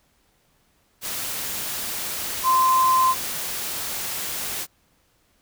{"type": "tone in noise", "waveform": "sine", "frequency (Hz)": 1038, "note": "C6", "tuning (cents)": -14, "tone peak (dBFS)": -15, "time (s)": [2.43, 3.15], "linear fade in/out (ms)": 50, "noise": "white", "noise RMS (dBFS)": -29, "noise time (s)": [1.01, 4.67], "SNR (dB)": 11, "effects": ["pink hiss -64 dBFS RMS until 5.41 s"]}